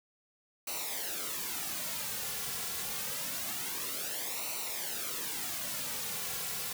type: noise with flanger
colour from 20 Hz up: white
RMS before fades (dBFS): -37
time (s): 0.67-6.73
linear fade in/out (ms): 5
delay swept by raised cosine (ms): 0.59 to 3.29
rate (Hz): 0.26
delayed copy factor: -0.7
effects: none